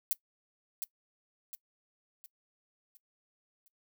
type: noise with echo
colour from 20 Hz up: violet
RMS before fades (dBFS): -29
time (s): 0.11-0.13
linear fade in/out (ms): 0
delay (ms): 710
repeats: 5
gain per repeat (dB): -7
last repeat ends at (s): 3.68
effects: noise-tail reverb RT60 0.1 s tail -21 dB re dry